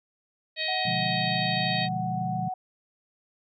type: harmonic tone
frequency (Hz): 630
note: D#5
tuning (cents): +21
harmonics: 1 / 3 / 4 / 5 / 6 / 7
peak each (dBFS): -37 / -33 / -34 / -38 / -32 / -34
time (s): 0.56-1.89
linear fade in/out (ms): 50
type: tone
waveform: sine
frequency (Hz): 743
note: F#5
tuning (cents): +7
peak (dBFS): -29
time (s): 0.68-2.54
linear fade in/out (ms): 5
type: chord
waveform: sine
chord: B diminished seventh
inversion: none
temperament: equal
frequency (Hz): 123.47 / 146.83 / 174.61 / 207.7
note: B2 / D3 / F3 / Ab3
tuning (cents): 0 / 0 / 0 / 0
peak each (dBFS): -34 / -37 / -32 / -37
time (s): 0.85-2.49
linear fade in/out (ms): 10
effects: none